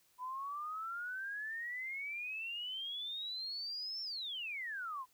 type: exponential two-way sweep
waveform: sine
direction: up then down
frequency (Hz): 987.8 to 5420 to 987.8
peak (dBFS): -39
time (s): 0.18-5.06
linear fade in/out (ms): 50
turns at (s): 4.02
effects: white hiss -71 dBFS RMS until 5.13 s